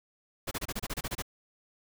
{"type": "noise bursts", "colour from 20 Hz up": "pink", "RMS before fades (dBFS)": -34, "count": 11, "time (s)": [0.47, 1.223], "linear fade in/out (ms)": 10, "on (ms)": 43, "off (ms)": 28, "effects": []}